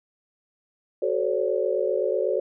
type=tone cluster; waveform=sine; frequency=374.3 / 435 / 524 / 572 Hz; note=F#4 / A4 / C5 / D5; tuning=+20 / -20 / +2 / -46 cents; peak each=-27 dBFS; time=1.02-2.4 s; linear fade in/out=5 ms; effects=none